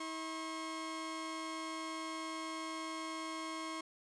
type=tone pair together; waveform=sawtooth; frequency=321.1 / 1080 Hz; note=E4 / C#6; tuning=-45 / -45 cents; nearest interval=octave + major sixth; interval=2100 cents; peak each=-39 / -39 dBFS; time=0-3.81 s; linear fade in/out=5 ms; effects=resampled to 22050 Hz + 11-bit